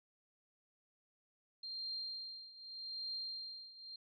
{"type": "tone with tremolo", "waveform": "sine", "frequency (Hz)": 4186, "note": "C8", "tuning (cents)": 0, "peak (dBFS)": -39, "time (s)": [1.63, 3.96], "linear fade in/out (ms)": 5, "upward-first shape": "triangle", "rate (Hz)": 0.83, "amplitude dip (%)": 85, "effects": []}